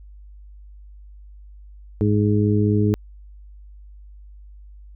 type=harmonic tone; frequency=104.4 Hz; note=G#2; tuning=10 cents sharp; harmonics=1 / 2 / 3 / 4; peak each=-18 / -21 / -23 / -24 dBFS; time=2.01-2.94 s; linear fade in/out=0 ms; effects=added 50 Hz sine -40 dBFS peak until 4.95 s